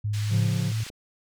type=tone with pitch glide; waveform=sine; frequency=104.8 to 110.71 Hz; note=G#2 to A2; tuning=+16 to +11 cents; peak=-24 dBFS; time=0.04-0.84 s; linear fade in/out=10 ms; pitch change=+95 cents; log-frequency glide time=0.17-0.69 s
type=band-pass noise; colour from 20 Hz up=white; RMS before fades=-41 dBFS; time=0.13-0.9 s; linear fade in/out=10 ms; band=1400 to 5600 Hz; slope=12 dB/octave
type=chord; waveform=triangle; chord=A augmented; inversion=none; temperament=equal; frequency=110 / 138.59 / 174.61 Hz; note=A2 / C#3 / E#3; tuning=0 / 0 / 0 cents; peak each=-26 dBFS; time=0.29-0.73 s; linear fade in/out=50 ms
type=clicks; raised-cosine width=2 ms; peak=-33 dBFS; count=8; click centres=0.444 / 0.49 / 0.557 / 0.602 / 0.717 / 0.804 / 0.866 / 0.901 s
effects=none